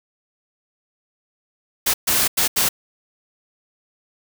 white noise bursts at uneven times, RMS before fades -18 dBFS, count 4, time 1.86-1.94 / 2.07-2.28 / 2.37-2.48 / 2.56-2.69 s, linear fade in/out 10 ms, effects none

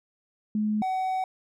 sine / triangle tone pair in turn, 212.7 / 752.3 Hz, G#3 / F#5, +42 / +29 cents, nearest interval octave + minor seventh, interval 2187 cents, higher second, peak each -23 dBFS, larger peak neither, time 0.55-0.82 / 0.82-1.24 s, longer second, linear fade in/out 2 ms, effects none

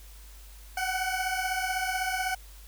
20% pulse beating tone pair, 740 / 756 Hz, F#5 / F#5, 0 / +37 cents, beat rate 16 Hz, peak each -26 / -26 dBFS, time 0.77-2.35 s, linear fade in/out 5 ms, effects added 50 Hz sine -46 dBFS peak until 2.67 s + white hiss -54 dBFS RMS until 2.67 s

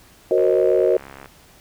sine chord, C half-diminished seventh, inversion second, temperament equal with one note detuned, 370 / 466.2 / 531.8 / 622.3 Hz, Gb4 / Bb4 / C5 / Eb5, 0 / 0 / +28 / 0 cents, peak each -18 / -19 / -20 / -21 dBFS, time 0.31-0.97 s, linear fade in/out 2 ms
click train, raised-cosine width 0.5 ms, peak -23 dBFS, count 61, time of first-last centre 0.38-1.258 s, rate 68.3 Hz
effects pink hiss -50 dBFS RMS until 1.6 s

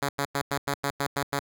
5% pulse tone bursts, 140.9 Hz, C#3, 29 cents sharp, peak -14 dBFS, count 9, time 0.02-1.394 s, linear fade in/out 5 ms, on 70 ms, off 93 ms, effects none

